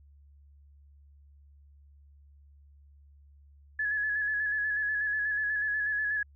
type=tone with vibrato; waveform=sine; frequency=1700 Hz; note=G#6; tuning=40 cents sharp; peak=-27 dBFS; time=3.79-6.23 s; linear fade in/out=5 ms; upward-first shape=square; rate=8.2 Hz; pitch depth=28 cents each way; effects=added 71 Hz sine -54 dBFS peak until 6.35 s